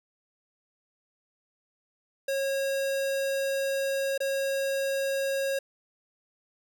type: tone with dropouts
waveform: square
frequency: 545 Hz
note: C#5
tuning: 29 cents flat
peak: -27 dBFS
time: 2.28-5.59 s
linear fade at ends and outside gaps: 5 ms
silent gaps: 4.178-4.203 s
effects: none

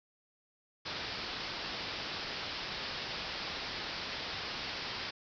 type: low-pass noise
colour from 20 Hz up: white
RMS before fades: -40 dBFS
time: 0.85-5.11 s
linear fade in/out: 10 ms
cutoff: 5300 Hz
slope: 96 dB/octave
effects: none

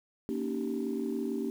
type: chord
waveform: sine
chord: Eb dominant seventh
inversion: second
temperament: just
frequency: 233.3 / 280 / 311.1 / 388.9 Hz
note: Bb3 / Db4 / Eb4 / G4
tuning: +2 / +18 / 0 / -14 cents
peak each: -34 / -35 / -38 / -35 dBFS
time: 0.29-1.5 s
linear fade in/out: 0 ms
effects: tanh soft clip ceiling -22 dBFS + 9-bit

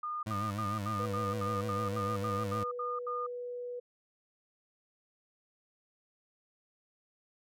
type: tone bursts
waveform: sine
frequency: 1218 Hz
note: D#6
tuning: 37 cents flat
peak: -34 dBFS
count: 12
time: 0.03-3.266 s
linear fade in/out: 5 ms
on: 200 ms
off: 76 ms
type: tone with vibrato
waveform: 25% pulse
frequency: 103.83 Hz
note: G#2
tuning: in tune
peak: -31 dBFS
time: 0.26-2.64 s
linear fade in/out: 10 ms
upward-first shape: triangle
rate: 6.6 Hz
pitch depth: 110 cents each way
type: tone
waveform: sine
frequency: 489.2 Hz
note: B4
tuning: 16 cents flat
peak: -37 dBFS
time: 0.99-3.8 s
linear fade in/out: 10 ms
effects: none

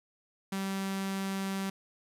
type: tone with notch filter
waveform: sawtooth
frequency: 193.9 Hz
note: G3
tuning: 19 cents flat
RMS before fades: -34 dBFS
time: 0.52-1.7 s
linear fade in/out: 5 ms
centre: 490 Hz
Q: 1.4
effects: resampled to 32000 Hz + 9-bit

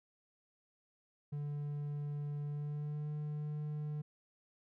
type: tone with pitch glide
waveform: triangle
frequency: 146 to 149.84 Hz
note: D3 to D3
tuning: -10 to +35 cents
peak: -35 dBFS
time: 1.32-4.02 s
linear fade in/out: 10 ms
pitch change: +45 cents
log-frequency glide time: 2.45-3.1 s
effects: none

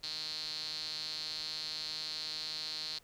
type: tone with band-pass filter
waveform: sawtooth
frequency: 155.56 Hz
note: D#3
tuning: in tune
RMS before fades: -40 dBFS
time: 0.03-2.99 s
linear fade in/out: 10 ms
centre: 4300 Hz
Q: 10
effects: pink hiss -65 dBFS RMS until 3.03 s

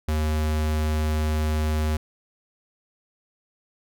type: tone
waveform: square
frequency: 77.1 Hz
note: D#2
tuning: 15 cents flat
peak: -22 dBFS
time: 0.08-1.97 s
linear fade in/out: 5 ms
effects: none

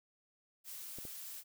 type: noise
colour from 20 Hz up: blue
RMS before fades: -47 dBFS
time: 0.64-1.44 s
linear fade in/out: 50 ms
type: clicks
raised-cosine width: 2 ms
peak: -35 dBFS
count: 2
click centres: 0.986 / 1.052 s
effects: none

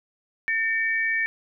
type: tone pair together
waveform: sine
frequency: 1800 / 2278 Hz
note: A6 / C#7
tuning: +39 / +47 cents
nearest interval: major third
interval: 408 cents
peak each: -23 / -26 dBFS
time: 0.48-1.26 s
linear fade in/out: 0 ms
effects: none

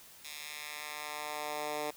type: tone with high-pass filter sweep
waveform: 10% pulse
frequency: 149.7 Hz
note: D3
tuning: 33 cents sharp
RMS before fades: -40 dBFS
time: 0.24-1.91 s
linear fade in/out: 10 ms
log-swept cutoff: 3100 to 430 Hz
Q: 1
effects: white hiss -55 dBFS RMS until 1.96 s

